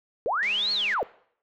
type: linear two-way sweep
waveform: sine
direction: up then down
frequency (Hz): 396.8 to 4420 to 396.8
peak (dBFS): -23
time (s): 0.26-1.03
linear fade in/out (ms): 0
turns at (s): 0.72
type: click train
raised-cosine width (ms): 0.2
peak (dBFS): -25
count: 105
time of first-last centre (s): 0.43-0.937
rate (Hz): 205
effects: noise-tail reverb RT60 0.6 s tail -21 dB re dry